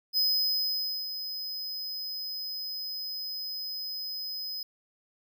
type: tone with ADSR envelope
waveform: square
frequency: 5040 Hz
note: D#8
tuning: 21 cents sharp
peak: -23 dBFS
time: 0.13-4.63 s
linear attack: 45 ms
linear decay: 890 ms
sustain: -11 dB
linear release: 3 ms
effects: none